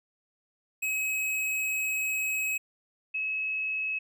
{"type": "tone pair in turn", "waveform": ["square", "sine"], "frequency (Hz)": [2554, 2575], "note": ["D#7", "E7"], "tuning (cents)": [45, -41], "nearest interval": "unison", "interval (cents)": 14, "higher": "second", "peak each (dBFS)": -28, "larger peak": "neither", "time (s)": [[0.82, 2.58], [3.14, 3.99]], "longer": "first", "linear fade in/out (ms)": 10, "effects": []}